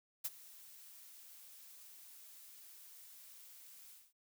blue noise with ADSR envelope, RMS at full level -37 dBFS, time 0.24-4.13 s, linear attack 13 ms, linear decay 35 ms, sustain -20 dB, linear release 220 ms, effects none

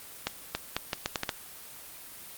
accelerating click train, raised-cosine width 0.2 ms, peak -10 dBFS, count 8, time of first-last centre 0.27-1.292 s, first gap 280 ms, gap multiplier 0.77, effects white hiss -46 dBFS RMS until 2.37 s + Opus 24 kbps

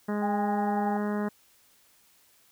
harmonic tone, 207.7 Hz, G#3, in tune, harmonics 1 / 2 / 3 / 4 / 5 / 6 / 7 / 8 / 9, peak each -28 / -34 / -38 / -40 / -42 / -44 / -45 / -46 / -47 dBFS, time 0.08-1.29 s, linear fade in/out 10 ms
sine tone with tremolo, 810 Hz, G#5, 43 cents flat, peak -27 dBFS, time 0.22-0.97 s, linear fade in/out 5 ms, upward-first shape sine, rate 11 Hz, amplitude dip 30%
effects white hiss -62 dBFS RMS until 2.51 s

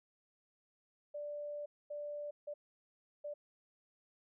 sine tone bursts at uneven times, 587.3 Hz, D5, in tune, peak -40 dBFS, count 4, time 1.14-1.66 / 1.9-2.31 / 2.47-2.54 / 3.24-3.34 s, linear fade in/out 10 ms, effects none

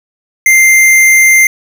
square tone, 2093 Hz, C7, in tune, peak -4 dBFS, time 0.46-1.47 s, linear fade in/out 2 ms, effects none

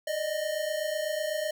square tone pair together, 594.3 / 622.3 Hz, D5 / D#5, +20 / 0 cents, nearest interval minor second, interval 80 cents, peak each -34 / -31 dBFS, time 0.07-1.51 s, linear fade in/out 5 ms, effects none

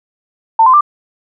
sine tone with pitch steps, 897 / 1030.4 / 1183.6 Hz, A5 / C6 / D6, +33 / -27 / +13 cents, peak -4 dBFS, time 0.59-0.809 s, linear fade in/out 5 ms, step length 73 ms, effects none

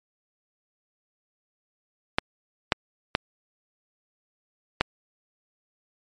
clicks, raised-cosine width 0.3 ms, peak -3 dBFS, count 4, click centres 2.185 / 2.722 / 3.151 / 4.81 s, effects MP3 48 kbps

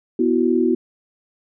sine chord, B suspended fourth, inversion none, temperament equal, 246.9 / 329.6 / 370 Hz, B3 / E4 / F#4, 0 / 0 / 0 cents, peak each -19 dBFS, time 0.19-0.75 s, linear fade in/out 5 ms, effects none

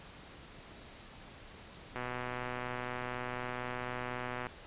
click train, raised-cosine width 0.5 ms, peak -23 dBFS, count 312, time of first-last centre 1.96-4.468 s, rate 124 Hz, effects pink hiss -52 dBFS RMS until 4.66 s + resampled to 8000 Hz

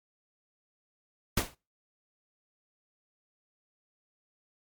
pink noise with exponential decay, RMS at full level -23 dBFS, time 1.37-1.55 s, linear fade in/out 5 ms, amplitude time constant 38 ms, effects noise-tail reverb RT60 0.3 s tail -25 dB re dry + MP3 96 kbps

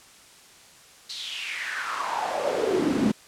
brown noise with high-pass filter sweep, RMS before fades -27 dBFS, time 1.09-3.12 s, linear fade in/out 10 ms, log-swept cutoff 4300 to 210 Hz, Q 4.7, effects white hiss -51 dBFS RMS until 3.27 s + low-pass 9000 Hz 12 dB/octave

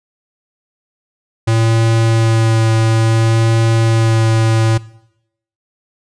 square tone with vibrato, 112.9 Hz, A2, 45 cents sharp, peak -11 dBFS, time 1.47-4.78 s, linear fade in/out 10 ms, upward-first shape sine, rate 0.58 Hz, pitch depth 12 cents each way, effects noise-tail reverb RT60 0.8 s tail -20 dB re dry + resampled to 22050 Hz

